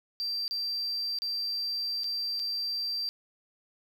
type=tone with dropouts; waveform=sine; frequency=4699 Hz; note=D8; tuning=in tune; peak=-28 dBFS; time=0.2-3.09 s; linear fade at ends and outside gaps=0 ms; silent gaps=0.479-0.51 / 1.187-1.22 / 2.035-2.042 / 2.394-2.398 s; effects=tanh soft clip ceiling -26 dBFS + 9-bit